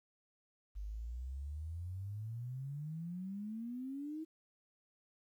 sine exponential sweep, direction up, 48.71 to 323.2 Hz, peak -40 dBFS, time 0.75-4.25 s, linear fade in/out 20 ms, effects 12-bit

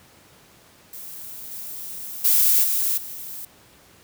violet noise with level steps, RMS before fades -37 / -34 / -17 / -22 / -35 dBFS, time 0.93-3.45 s, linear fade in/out 2 ms, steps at 1.51 / 2.24 / 2.63 / 2.97 s, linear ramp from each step 10 ms, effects pink hiss -52 dBFS RMS until 4.03 s + high-pass 80 Hz 12 dB/octave

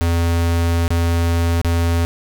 square tone with dropouts, 84.6 Hz, E2, 45 cents sharp, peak -15 dBFS, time 0.01-2.05 s, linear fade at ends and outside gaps 0 ms, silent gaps 0.879-0.905 / 1.615-1.647 s, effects none

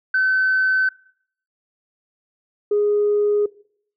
sine tone pair in turn, 1526 / 414.3 Hz, G6 / G#4, -47 / -4 cents, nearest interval octave + major seventh, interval 2257 cents, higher first, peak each -14 dBFS, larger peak neither, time 0.14-0.89 / 2.71-3.46 s, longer neither, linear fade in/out 5 ms, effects noise-tail reverb RT60 0.6 s tail -21 dB re dry + tanh soft clip ceiling -11 dBFS

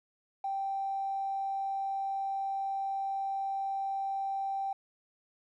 triangle tone, 782 Hz, G5, 4 cents flat, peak -27 dBFS, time 0.44-4.73 s, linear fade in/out 5 ms, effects tanh soft clip ceiling -29 dBFS

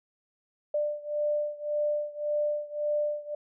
sine beating tone pair, 593 / 594.8 Hz, D5 / D5, +17 / +22 cents, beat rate 1.8 Hz, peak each -29 / -31 dBFS, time 0.74-3.35 s, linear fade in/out 5 ms, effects none

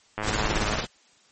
click train, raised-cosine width 0.5 ms, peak -14 dBFS, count 62, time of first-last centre 0.18-0.755 s, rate 106 Hz
pink noise with tremolo, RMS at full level -24 dBFS, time 0.22-0.87 s, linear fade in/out 50 ms, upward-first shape triangle, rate 18 Hz, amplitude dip 60%
effects white hiss -59 dBFS RMS until 1.31 s + MP3 32 kbps

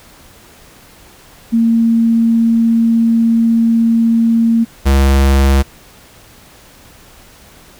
sine / square tone pair in turn, 229.1 / 68.11 Hz, A#3 / C#2, -30 / -30 cents, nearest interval octave + major sixth, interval 2100 cents, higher first, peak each -8 dBFS, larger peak neither, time 1.52-4.65 / 4.85-5.63 s, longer first, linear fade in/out 20 ms, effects pink hiss -42 dBFS RMS until 7.79 s

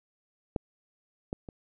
clicks, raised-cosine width 2 ms, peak -15 / -19 / -28 dBFS, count 3, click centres 0.562 / 1.329 / 1.488 s, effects none

